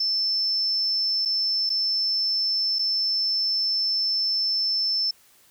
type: tone with dropouts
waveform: sine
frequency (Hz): 5300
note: E8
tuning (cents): +9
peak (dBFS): -21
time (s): 0-5.11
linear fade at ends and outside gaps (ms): 5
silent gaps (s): 1.252-1.256 / 1.694-1.7 / 2.787-2.791
effects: white hiss -57 dBFS RMS until 5.5 s